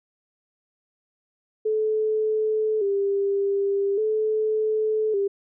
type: tone with vibrato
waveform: sine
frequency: 415.1 Hz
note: G#4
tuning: 1 cent flat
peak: -20 dBFS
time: 1.65-5.28 s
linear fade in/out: 10 ms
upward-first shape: square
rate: 0.43 Hz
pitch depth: 74 cents each way
effects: none